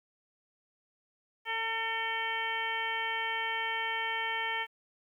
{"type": "harmonic tone with a mistuned harmonic", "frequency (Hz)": 450, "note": "A4", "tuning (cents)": 39, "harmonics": [1, 2, 3, 4, 5, 6, 7], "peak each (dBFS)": [-45, -36, -43, -36, -36, -45, -39], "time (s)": [1.45, 4.67], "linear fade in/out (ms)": 50, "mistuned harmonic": 7, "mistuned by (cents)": -20, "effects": ["11-bit"]}